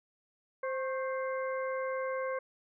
harmonic tone with a mistuned harmonic, 523 Hz, C5, 1 cent flat, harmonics 1 / 2 / 3 / 4, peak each -33 / -39 / -43 / -45 dBFS, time 0.63-2.39 s, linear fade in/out 5 ms, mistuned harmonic 2, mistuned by +61 cents, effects none

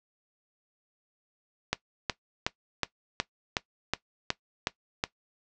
click train, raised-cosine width 0.2 ms, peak -8 dBFS, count 10, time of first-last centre 1.73-5.039 s, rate 2.72 Hz, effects noise-tail reverb RT60 0.1 s tail -18 dB re dry + low-pass 7000 Hz 12 dB/octave

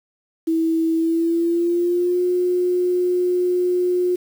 sine tone with pitch glide, 325.5 to 359.1 Hz, E4 to F4, -22 to +48 cents, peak -16 dBFS, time 0.47-4.16 s, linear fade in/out 10 ms, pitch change +170 cents, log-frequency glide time 0.95-2.22 s, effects 7-bit

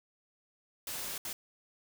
white noise bursts at uneven times, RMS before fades -39 dBFS, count 2, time 0.87-1.18 / 1.25-1.33 s, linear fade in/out 2 ms, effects none

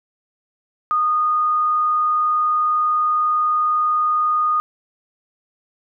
sine tone, 1231 Hz, D#6, 19 cents flat, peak -15 dBFS, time 0.91-4.6 s, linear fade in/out 0 ms, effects none

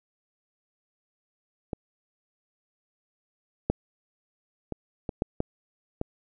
clicks, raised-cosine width 2 ms, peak -17 / -9 / -18 / -17 / -11 / -12 / -15 dBFS, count 7, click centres 1.732 / 3.7 / 4.723 / 5.092 / 5.221 / 5.404 / 6.014 s, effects none

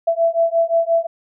sine beating tone pair, 664 / 669.7 Hz, E5 / E5, +12 / +27 cents, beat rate 5.7 Hz, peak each -17 dBFS, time 0.07-1.07 s, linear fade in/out 10 ms, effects none

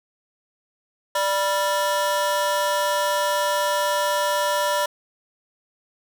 35% pulse ring-modulated tone, 784 Hz, G5, in tune, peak -15 dBFS, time 1.15-4.86 s, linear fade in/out 5 ms, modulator 194 Hz, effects none

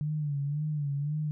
sine tone with vibrato, 146.83 Hz, D3, in tune, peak -28 dBFS, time 0.01-1.31 s, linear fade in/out 0 ms, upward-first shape sine, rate 1.9 Hz, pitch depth 76 cents each way, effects none

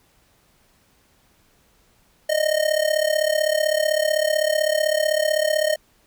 square tone with amplitude modulation, 616 Hz, D#5, 17 cents flat, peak -15 dBFS, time 2.29-5.76 s, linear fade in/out 10 ms, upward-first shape sine, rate 35.8 Hz, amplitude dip 85%, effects pink hiss -60 dBFS RMS until 6.06 s

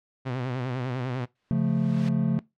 sawtooth tone with vibrato, 126.9 Hz, B2, 47 cents sharp, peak -24 dBFS, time 0.25-1.26 s, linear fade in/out 20 ms, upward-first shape sine, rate 10 Hz, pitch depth 84 cents each way
white noise with exponential growth, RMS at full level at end -34 dBFS, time 1.35-2.09 s, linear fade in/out 5 ms, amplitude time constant 160 ms
triangle chord, Db augmented, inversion none, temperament equal, 138.59 / 174.61 / 220 Hz, Db3 / F3 / A3, 0 / 0 / 0 cents, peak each -24 dBFS, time 1.51-2.39 s, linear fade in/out 0 ms
effects noise-tail reverb RT60 0.2 s tail -21 dB re dry + low-pass 3000 Hz 12 dB/octave

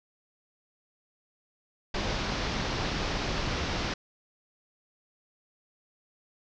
pink low-pass noise, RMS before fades -31 dBFS, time 1.94-3.94 s, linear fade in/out 5 ms, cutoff 5800 Hz, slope 48 dB/octave, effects none

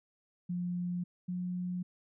sine tone pair in turn, 177.1 / 179.68 Hz, F3 / F3, +24 / +50 cents, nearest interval unison, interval 26 cents, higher second, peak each -32 / -33 dBFS, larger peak first, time 0.49-1.04 / 1.28-1.83 s, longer neither, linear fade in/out 10 ms, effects none

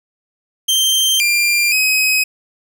sawtooth tone with pitch steps, 3144 / 2387 / 2533 Hz, G7 / D7 / D#7, +4 / +28 / +30 cents, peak -9 dBFS, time 0.68-2.24 s, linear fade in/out 10 ms, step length 520 ms, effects 8-bit

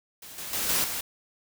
white noise with level steps, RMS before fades -44 / -37 / -29 / -25 / -32 dBFS, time 0.22-1.01 s, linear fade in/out 5 ms, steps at 0.38 / 0.53 / 0.69 / 0.84 s, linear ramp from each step 2 ms, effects none

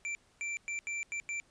square tone bursts at uneven times, 2348 Hz, D7, 1 cent flat, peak -35 dBFS, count 6, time 0.05-0.15 / 0.41-0.57 / 0.68-0.79 / 0.87-1.03 / 1.12-1.2 / 1.29-1.4 s, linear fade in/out 0 ms, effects pink hiss -67 dBFS RMS until 1.5 s + resampled to 22050 Hz

